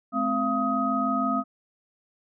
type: tone cluster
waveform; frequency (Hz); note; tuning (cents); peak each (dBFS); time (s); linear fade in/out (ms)
sine; 214.1 / 260.4 / 683 / 1258; A3 / C4 / F5 / D#6; -47 / -8 / -39 / +19; -30 / -27 / -30 / -26; 0.12-1.44; 50
effects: none